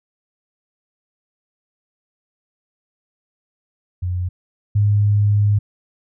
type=tone pair in turn; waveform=sine; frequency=90 / 103.28 Hz; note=F#2 / G#2; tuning=-47 / -9 cents; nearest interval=major second; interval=238 cents; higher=second; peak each=-19 / -12 dBFS; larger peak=second; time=4.02-4.29 / 4.75-5.59 s; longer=second; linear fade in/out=10 ms; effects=none